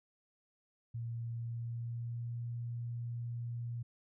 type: tone with pitch glide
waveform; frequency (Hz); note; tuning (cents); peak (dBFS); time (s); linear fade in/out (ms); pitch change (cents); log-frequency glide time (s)
sine; 116.54 to 118.58; A#2 to A#2; 0 to +30; -37; 0.94-3.83; 10; +30; 1.34-2.4
effects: none